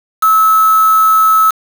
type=tone with quantisation; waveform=sine; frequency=1300 Hz; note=E6; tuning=24 cents flat; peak=-6 dBFS; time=0.22-1.51 s; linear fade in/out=10 ms; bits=3; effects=none